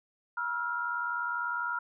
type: tone cluster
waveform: sine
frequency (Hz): 962 / 1326 / 1406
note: B5 / E6 / F6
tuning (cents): -46 / +10 / +11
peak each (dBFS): -36 / -37 / -32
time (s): 0.37-1.79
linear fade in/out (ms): 5
effects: none